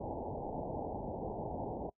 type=low-pass noise; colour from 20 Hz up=white; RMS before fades=-40 dBFS; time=0-1.9 s; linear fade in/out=10 ms; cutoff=890 Hz; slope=96 dB/octave; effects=noise-tail reverb RT60 0.1 s tail -23 dB re dry